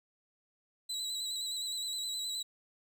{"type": "tone with vibrato", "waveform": "30% pulse", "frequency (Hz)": 3951, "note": "B7", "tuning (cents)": 0, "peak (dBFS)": -32, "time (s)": [0.89, 2.43], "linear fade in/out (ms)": 10, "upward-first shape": "square", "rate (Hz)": 9.6, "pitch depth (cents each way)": 33, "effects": []}